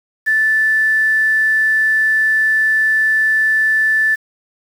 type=tone with quantisation; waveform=sine; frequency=1755 Hz; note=A6; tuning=5 cents flat; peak=-11 dBFS; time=0.26-4.16 s; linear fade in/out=20 ms; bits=6; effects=none